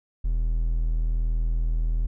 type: tone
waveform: triangle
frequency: 40.59 Hz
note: E1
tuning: 26 cents flat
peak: -19 dBFS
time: 0.24-2.07 s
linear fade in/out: 10 ms
effects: none